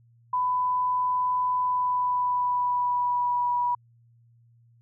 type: tone with pitch glide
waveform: sine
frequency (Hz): 999 to 973.9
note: B5 to B5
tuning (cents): +20 to -24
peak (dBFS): -22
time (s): 0.33-3.75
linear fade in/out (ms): 5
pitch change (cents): -44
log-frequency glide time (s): 1.61-3.5
effects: added 117 Hz sine -56 dBFS peak until 4.81 s